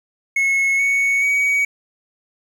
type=tone with pitch steps; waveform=triangle; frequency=2184 / 2221 / 2258 Hz; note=C#7 / C#7 / C#7; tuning=-26 / +3 / +31 cents; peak=-13 dBFS; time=0.36-1.65 s; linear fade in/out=5 ms; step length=430 ms; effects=8-bit